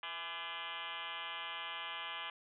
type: tone with frequency modulation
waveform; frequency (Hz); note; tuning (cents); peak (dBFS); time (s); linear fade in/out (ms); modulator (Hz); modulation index
sine; 2052; C7; -34; -40; 0.03-2.3; 2; 174; 7
effects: none